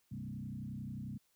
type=tone with frequency modulation; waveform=sine; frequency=170 Hz; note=F3; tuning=46 cents flat; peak=-40 dBFS; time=0.11-1.18 s; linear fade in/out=10 ms; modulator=31.3 Hz; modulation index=2.3; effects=white hiss -75 dBFS RMS until 1.35 s